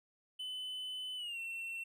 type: tone with pitch glide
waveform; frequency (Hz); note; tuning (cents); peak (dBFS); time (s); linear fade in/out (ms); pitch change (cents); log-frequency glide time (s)
triangle; 3020 to 2706; F#7 to E7; +35 to +45; -38; 0.39-1.84; 10; -190; 1.16-1.39
effects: none